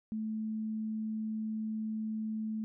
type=tone; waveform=sine; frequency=218.1 Hz; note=A3; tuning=15 cents flat; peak=-33 dBFS; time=0.12-2.64 s; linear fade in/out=0 ms; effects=none